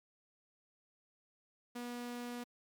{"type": "tone", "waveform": "sawtooth", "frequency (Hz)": 242.2, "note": "B3", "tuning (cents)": -34, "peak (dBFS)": -37, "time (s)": [1.75, 2.44], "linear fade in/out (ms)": 10, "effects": ["MP3 96 kbps"]}